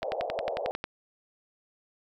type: band-pass noise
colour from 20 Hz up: pink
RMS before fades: -33 dBFS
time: 0.02-0.71 s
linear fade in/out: 0 ms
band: 490 to 720 Hz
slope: 48 dB/octave
type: click train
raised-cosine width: 0.3 ms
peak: -16 dBFS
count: 10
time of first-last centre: 0.03-0.841 s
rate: 11.1 Hz
effects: none